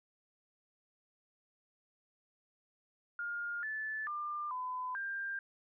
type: tone with pitch steps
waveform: sine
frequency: 1415 / 1743 / 1196 / 1009 / 1592 Hz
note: F6 / A6 / D6 / B5 / G6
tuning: +22 / -17 / +31 / +37 / +26 cents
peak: -36 dBFS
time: 3.19-5.39 s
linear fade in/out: 2 ms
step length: 440 ms
effects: none